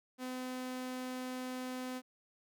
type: tone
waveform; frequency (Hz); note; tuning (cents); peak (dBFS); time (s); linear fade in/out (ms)
sawtooth; 254.6; C4; -47; -35; 0.18-2.02; 50
effects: none